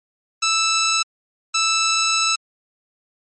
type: tone pair in turn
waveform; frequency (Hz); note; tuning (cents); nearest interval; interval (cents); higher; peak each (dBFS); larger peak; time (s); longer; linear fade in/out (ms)
10% pulse; 1318.5 / 1318.5; E6 / E6; 0 / 0; unison; 0; neither; -8; neither; 0.42-1.03 / 1.54-2.36; second; 10
effects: MP3 32 kbps